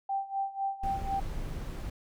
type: tone with tremolo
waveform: sine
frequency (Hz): 784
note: G5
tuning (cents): 0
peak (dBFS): -27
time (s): 0.09-1.2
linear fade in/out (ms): 5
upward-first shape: sine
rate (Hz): 4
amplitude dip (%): 85
type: noise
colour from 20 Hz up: brown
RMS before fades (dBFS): -36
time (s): 0.83-1.9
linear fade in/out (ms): 5
effects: none